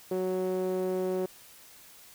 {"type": "tone with band-pass filter", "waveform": "sawtooth", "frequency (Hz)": 185.3, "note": "F#3", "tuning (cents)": 3, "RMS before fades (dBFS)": -30, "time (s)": [0.11, 1.26], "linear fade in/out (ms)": 5, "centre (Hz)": 430, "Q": 3.4, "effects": ["white hiss -53 dBFS RMS until 2.14 s"]}